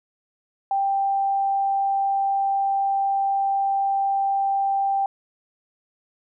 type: tone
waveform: sine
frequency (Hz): 787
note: G5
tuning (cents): +7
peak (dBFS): -19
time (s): 0.71-5.06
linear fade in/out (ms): 2
effects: none